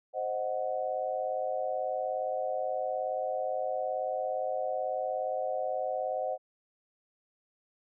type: chord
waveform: sine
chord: C diminished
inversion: none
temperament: equal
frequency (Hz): 523.3 / 622.3 / 740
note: C5 / Eb5 / Gb5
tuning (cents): 0 / 0 / 0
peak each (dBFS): -34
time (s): 0.13-6.38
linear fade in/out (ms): 50
effects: none